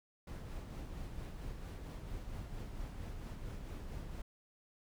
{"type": "noise with tremolo", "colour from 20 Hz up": "brown", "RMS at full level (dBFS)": -43, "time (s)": [0.27, 4.22], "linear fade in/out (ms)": 5, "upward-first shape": "sine", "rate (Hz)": 4.4, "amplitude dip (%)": 35, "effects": []}